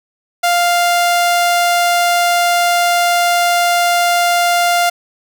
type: tone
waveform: sawtooth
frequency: 698.5 Hz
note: F5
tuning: in tune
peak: -7 dBFS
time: 0.43-4.9 s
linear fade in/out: 10 ms
effects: none